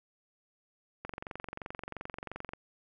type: click train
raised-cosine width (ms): 0.5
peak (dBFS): -24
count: 35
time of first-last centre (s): 1.05-2.535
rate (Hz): 22.9
effects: none